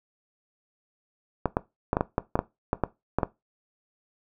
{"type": "clicks", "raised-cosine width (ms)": 1, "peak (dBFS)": -8, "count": 12, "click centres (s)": [1.457, 1.569, 1.931, 1.969, 2.009, 2.181, 2.355, 2.391, 2.731, 2.837, 3.186, 3.232], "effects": ["noise-tail reverb RT60 0.2 s tail -18 dB re dry"]}